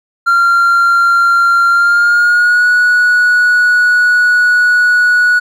triangle tone with pitch glide, 1383 to 1465.2 Hz, F6 to F#6, -17 to -17 cents, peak -4 dBFS, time 0.26-5.4 s, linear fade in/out 20 ms, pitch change +100 cents, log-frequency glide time 1.7-2.68 s, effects tanh soft clip ceiling 0 dBFS

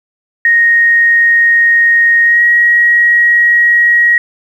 sine tone with pitch glide, 1864.7 to 1897.3 Hz, A#6 to A#6, 0 to +30 cents, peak -5 dBFS, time 0.45-4.18 s, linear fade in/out 2 ms, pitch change +30 cents, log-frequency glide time 2.24-2.42 s, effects 7-bit

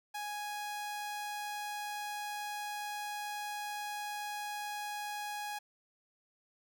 sawtooth tone, 830.6 Hz, G#5, in tune, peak -34 dBFS, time 0.14-5.59 s, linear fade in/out 10 ms, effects none

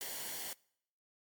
white noise with comb filter, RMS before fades -42 dBFS, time 0.01-0.53 s, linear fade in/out 0 ms, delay 0.79 ms, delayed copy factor -0.55, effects noise-tail reverb RT60 0.7 s tail -25 dB re dry + MP3 96 kbps

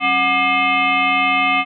sine tone with frequency modulation, 1661.2 Hz, G#6, in tune, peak -13 dBFS, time 0-1.65 s, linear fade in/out 50 ms, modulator 463 Hz, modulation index 2.5, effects none

